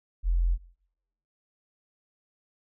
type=tone; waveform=sine; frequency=43.13 Hz; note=F1; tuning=21 cents flat; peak=-21 dBFS; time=0.23-0.58 s; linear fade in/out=50 ms; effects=noise-tail reverb RT60 0.8 s tail -23 dB re dry